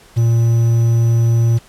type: tone with quantisation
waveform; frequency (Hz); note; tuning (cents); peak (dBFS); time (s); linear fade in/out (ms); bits
triangle; 116.1; A#2; -7; -8; 0.16-1.59; 20; 6
effects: pink hiss -46 dBFS RMS until 1.68 s + low-pass 12000 Hz 12 dB/octave